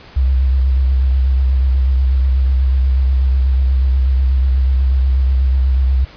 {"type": "tone with vibrato", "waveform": "sine", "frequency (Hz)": 65.41, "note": "C2", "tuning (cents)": 0, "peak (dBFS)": -10, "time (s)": [0.16, 6.05], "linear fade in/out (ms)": 10, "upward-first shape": "sine", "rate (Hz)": 8.2, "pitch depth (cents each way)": 47, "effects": ["pink hiss -40 dBFS RMS until 6.16 s", "resampled to 11025 Hz"]}